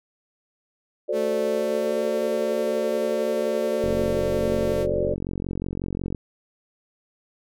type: chord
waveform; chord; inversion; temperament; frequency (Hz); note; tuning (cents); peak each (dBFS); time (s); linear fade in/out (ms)
sine; D dominant seventh; first; equal; 370 / 440 / 523.3 / 587.3; F#4 / A4 / C5 / D5; 0 / 0 / 0 / 0; -29 / -28 / -28 / -26; 1.08-5.15; 20
type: tone with pitch glide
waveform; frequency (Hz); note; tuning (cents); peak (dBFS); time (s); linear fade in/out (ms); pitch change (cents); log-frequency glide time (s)
sawtooth; 220 to 225.7; A3 to A3; 0 to +44; -26; 1.12-4.87; 50; +44; 1.42-2.01
type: click train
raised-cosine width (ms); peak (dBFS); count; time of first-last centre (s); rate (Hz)
3; -16; 106; 3.84-6.148; 45.5
effects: none